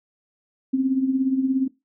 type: tone with tremolo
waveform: sine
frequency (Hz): 264.3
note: C4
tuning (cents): +18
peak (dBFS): -15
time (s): 0.73-1.68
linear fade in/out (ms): 10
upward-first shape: triangle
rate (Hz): 17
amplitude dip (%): 70
effects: noise-tail reverb RT60 0.2 s tail -19 dB re dry